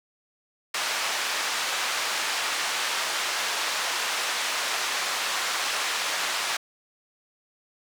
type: band-pass noise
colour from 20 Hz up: pink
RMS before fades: -28 dBFS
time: 0.74-6.57 s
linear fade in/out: 5 ms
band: 990 to 6900 Hz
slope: 12 dB/octave
effects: none